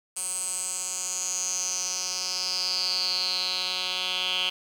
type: tone with band-pass filter sweep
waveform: 10% pulse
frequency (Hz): 183.9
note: F#3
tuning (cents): -10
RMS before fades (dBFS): -29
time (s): 0.16-4.5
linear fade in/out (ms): 10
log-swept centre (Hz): 8800 to 3200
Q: 7.2
effects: 8-bit